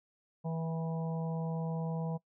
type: harmonic tone with a mistuned harmonic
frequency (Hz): 162.8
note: E3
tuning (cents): -21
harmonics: 1 / 3 / 4 / 5 / 6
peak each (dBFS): -33 / -43 / -45 / -47 / -49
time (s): 0.44-2.18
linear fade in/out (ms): 20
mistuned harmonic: 4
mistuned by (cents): +17
effects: noise-tail reverb RT60 0.1 s tail -23 dB re dry